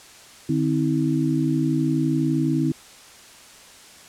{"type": "tone cluster", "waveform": "sine", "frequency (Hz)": [149.8, 261.9, 321.6], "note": ["D3", "C4", "E4"], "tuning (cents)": [35, 2, -43], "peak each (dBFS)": -23, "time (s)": [0.49, 2.72], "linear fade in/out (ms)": 5, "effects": ["white hiss -46 dBFS RMS until 4.08 s", "low-pass 9000 Hz 12 dB/octave"]}